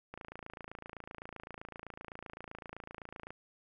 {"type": "click train", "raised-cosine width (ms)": 0.5, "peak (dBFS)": -29, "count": 89, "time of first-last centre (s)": [0.14, 3.305], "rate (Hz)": 27.8, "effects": []}